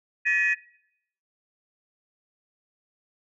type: tone cluster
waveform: sine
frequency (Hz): 1732 / 1911 / 2501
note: A6 / A#6 / D#7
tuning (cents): -28 / +43 / +8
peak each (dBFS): -24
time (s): 0.25-0.55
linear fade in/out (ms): 20
effects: noise-tail reverb RT60 0.7 s tail -19 dB re dry + tanh soft clip ceiling -13 dBFS